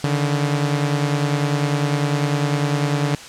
sawtooth beating tone pair, 143.4 / 153.4 Hz, D3 / D#3, -41 / -24 cents, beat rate 10 Hz, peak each -15 / -20 dBFS, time 0.04-3.15 s, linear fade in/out 0 ms, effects white hiss -37 dBFS RMS until 3.28 s + low-pass 7000 Hz 12 dB/octave

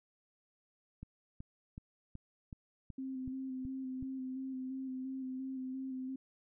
click train, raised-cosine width 5 ms, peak -33 dBFS, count 9, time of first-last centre 1.03-4.026 s, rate 2.67 Hz
sine tone with vibrato, 261.6 Hz, C4, in tune, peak -38 dBFS, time 2.98-6.16 s, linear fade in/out 5 ms, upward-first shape square, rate 2.9 Hz, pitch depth 20 cents each way
effects none

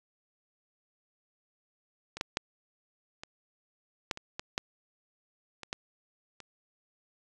clicks, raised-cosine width 0.2 ms, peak -22 / -13 / -11 / -24 / -13 / -24 / -18 / -12 / -24 / -16 / -29 dBFS, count 11, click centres 2.17 / 2.211 / 2.371 / 3.235 / 4.112 / 4.174 / 4.395 / 4.579 / 5.633 / 5.729 / 6.403 s, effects resampled to 22050 Hz + 8-bit

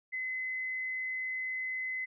sine tone, 2036 Hz, C7, 48 cents flat, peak -33 dBFS, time 0.12-2.06 s, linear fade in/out 20 ms, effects none

